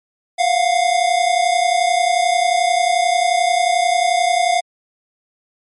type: tone pair together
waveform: square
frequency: 691.7 / 723 Hz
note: F5 / F#5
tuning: -17 / -40 cents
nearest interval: minor second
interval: 77 cents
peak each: -17 dBFS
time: 0.38-4.61 s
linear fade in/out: 20 ms
effects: MP3 48 kbps